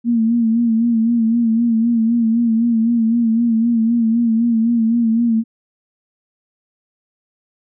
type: tone with vibrato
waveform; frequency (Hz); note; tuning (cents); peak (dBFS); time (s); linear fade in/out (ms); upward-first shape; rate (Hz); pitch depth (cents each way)
sine; 230; A#3; -23; -12; 0.04-5.44; 50; sine; 3.9; 60
effects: none